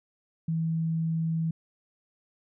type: tone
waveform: sine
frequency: 162.7 Hz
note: E3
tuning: 22 cents flat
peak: -25 dBFS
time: 0.48-1.51 s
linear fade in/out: 5 ms
effects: none